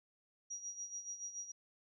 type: tone with tremolo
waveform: sine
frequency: 5750 Hz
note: F8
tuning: 50 cents sharp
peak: -40 dBFS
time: 0.5-1.52 s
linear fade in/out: 10 ms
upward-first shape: sine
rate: 7 Hz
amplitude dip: 70%
effects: none